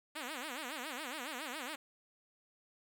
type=tone with vibrato; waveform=5% pulse; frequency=277.2 Hz; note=C#4; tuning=in tune; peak=-29 dBFS; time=0.15-1.76 s; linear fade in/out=10 ms; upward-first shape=sine; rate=7.2 Hz; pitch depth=250 cents each way; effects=none